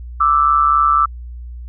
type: tone pair together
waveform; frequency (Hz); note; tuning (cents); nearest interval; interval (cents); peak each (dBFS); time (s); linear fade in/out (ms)
sine; 1174.7 / 1318.5; D6 / E6; 0 / 0; major second; 200; -13; 0.2-1.06; 10
effects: added 60 Hz sine -28 dBFS peak until 1.68 s